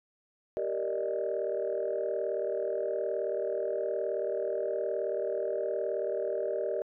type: chord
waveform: sine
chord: Eb major seventh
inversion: first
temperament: just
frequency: 388.9 / 466.7 / 583.4 / 622.3 Hz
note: G4 / Bb4 / D5 / Eb5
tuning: -14 / +2 / -12 / 0 cents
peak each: -34 dBFS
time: 0.57-6.82 s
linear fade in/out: 0 ms
effects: tanh soft clip ceiling -21 dBFS